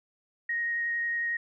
sine tone with vibrato, 1873 Hz, A#6, 8 cents sharp, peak -27 dBFS, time 0.49-1.37 s, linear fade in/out 5 ms, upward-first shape triangle, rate 11 Hz, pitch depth 10 cents each way, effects none

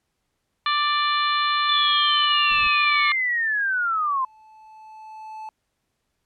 harmonic tone, 589 Hz, D5, 5 cents sharp, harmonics 2 / 3 / 4 / 5 / 6 / 7, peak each -21 / -28 / -30 / -31 / -28 / -31 dBFS, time 0.66-3.12 s, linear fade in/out 2 ms
sine linear sweep, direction down, 3520 to 1016 Hz, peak -20 dBFS, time 1.69-4.25 s, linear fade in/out 5 ms
brown noise, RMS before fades -40 dBFS, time 2.5-2.68 s, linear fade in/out 10 ms
triangle tone with exponential growth, 871 Hz, A5, 18 cents flat, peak -30 dBFS, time 2.86-5.49 s, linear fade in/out 1 ms, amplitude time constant 570 ms
effects pink hiss -75 dBFS RMS until 6.25 s + low-pass 12000 Hz 12 dB/octave

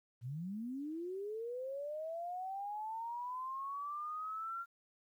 sine linear sweep, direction up, 110.9 to 1386 Hz, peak -39 dBFS, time 0.21-4.66 s, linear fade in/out 50 ms, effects 12-bit

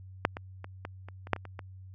clicks, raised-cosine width 0.5 ms, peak -7 / -22 / -26 / -22 / -30 / -29 / -9 / -26 / -29 / -24 dBFS, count 10, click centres 0.251 / 0.369 / 0.644 / 0.851 / 1.086 / 1.271 / 1.333 / 1.363 / 1.453 / 1.592 s, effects added 94 Hz sine -45 dBFS peak until 1.94 s

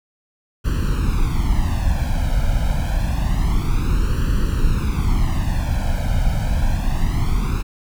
brown noise with flanger, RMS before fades -18 dBFS, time 0.64-7.63 s, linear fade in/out 20 ms, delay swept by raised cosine 0.68 to 1.32 ms, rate 0.27 Hz, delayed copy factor +0.95, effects none

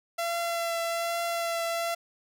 sawtooth tone with vibrato, 677 Hz, E5, 46 cents sharp, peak -24 dBFS, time 0.18-1.95 s, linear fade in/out 10 ms, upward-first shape triangle, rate 1.2 Hz, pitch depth 16 cents each way, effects none

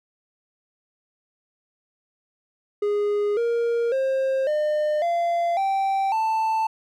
triangle tone with pitch steps, 412.7 / 468.6 / 532.1 / 604.2 / 686.1 / 779.1 / 884.6 Hz, G#4 / A#4 / C5 / D5 / F5 / G5 / A5, -11 / +9 / +29 / +49 / -31 / -11 / +9 cents, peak -18 dBFS, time 2.82-6.67 s, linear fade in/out 5 ms, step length 550 ms, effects none

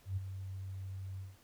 sine tone with ADSR envelope, 95.5 Hz, G2, 45 cents flat, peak -31 dBFS, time 0.05-1.37 s, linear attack 120 ms, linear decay 16 ms, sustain -9 dB, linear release 180 ms, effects pink hiss -65 dBFS RMS until 1.43 s

